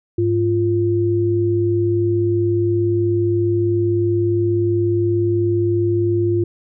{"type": "tone pair together", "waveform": "sine", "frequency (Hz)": [103.83, 346.8], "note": ["G#2", "F4"], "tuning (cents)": [0, -12], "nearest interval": "octave + major sixth", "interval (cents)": 2088, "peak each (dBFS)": [-19, -16], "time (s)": [0.18, 6.44], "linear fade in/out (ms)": 5, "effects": []}